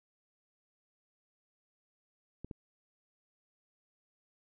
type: clicks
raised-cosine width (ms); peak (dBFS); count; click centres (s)
3; -29; 2; 2.446 / 2.512
effects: none